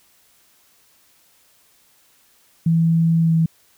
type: tone with pitch glide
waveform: sine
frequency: 164.81 to 162.82 Hz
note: E3 to E3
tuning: 0 to -21 cents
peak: -13 dBFS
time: 2.66-3.46 s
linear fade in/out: 5 ms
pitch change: -21 cents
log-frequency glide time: 3.2-3.35 s
effects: white hiss -57 dBFS RMS until 3.77 s